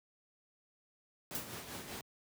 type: noise with tremolo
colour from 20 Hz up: pink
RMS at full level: -43 dBFS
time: 1.31-2.01 s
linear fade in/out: 0 ms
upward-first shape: sine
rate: 5.1 Hz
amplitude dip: 50%
type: noise with exponential decay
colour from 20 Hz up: blue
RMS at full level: -36 dBFS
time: 1.35-1.55 s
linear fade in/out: 0 ms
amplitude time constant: 43 ms
effects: high-pass 100 Hz 12 dB/octave